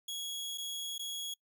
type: tone with dropouts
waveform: sawtooth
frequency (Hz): 3333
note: G#7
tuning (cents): +5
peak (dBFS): -34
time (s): 0.08-1.34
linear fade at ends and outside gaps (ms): 5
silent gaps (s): 0.576-0.581 / 0.981-0.993
effects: noise-tail reverb RT60 0.1 s tail -24 dB re dry